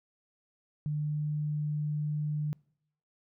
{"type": "tone", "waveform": "sine", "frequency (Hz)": 149.9, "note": "D3", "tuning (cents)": 36, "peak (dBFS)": -29, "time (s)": [0.86, 2.53], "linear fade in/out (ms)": 0, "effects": ["noise-tail reverb RT60 0.7 s tail -26 dB re dry"]}